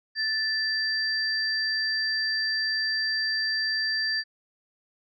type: tone pair together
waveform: sine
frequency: 1760 / 4699 Hz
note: A6 / D8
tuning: 0 / 0 cents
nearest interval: octave + perfect fourth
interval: 1700 cents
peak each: -27 / -27 dBFS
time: 0.15-4.24 s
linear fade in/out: 50 ms
effects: none